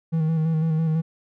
triangle tone with vibrato, 160 Hz, D#3, 49 cents sharp, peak -17 dBFS, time 0.12-1.02 s, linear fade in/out 20 ms, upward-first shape square, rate 6 Hz, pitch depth 30 cents each way, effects none

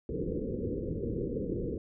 white low-pass noise, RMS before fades -34 dBFS, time 0.09-1.78 s, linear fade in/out 2 ms, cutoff 510 Hz, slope 96 dB/octave, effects none

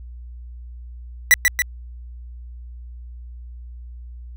45% pulse tone with echo, 1962 Hz, B6, 12 cents flat, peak -8 dBFS, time 1.31-1.34 s, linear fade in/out 0 ms, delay 140 ms, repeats 2, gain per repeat -4 dB, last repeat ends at 1.62 s, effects added 60 Hz sine -34 dBFS peak until 4.36 s

